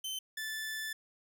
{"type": "tone pair in turn", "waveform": "sawtooth", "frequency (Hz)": [3075, 1751.9], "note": ["G7", "A6"], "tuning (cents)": [-34, -8], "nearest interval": "minor seventh", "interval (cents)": 974, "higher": "first", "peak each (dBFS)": [-33, -33], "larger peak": "neither", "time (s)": [[0.04, 0.19], [0.37, 0.93]], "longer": "second", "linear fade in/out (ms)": 5, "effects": []}